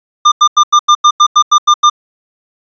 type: tone bursts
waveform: square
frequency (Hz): 1200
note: D6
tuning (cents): +37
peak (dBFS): -4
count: 11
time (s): 0.25-1.899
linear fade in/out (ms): 10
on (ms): 69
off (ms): 89
effects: resampled to 16000 Hz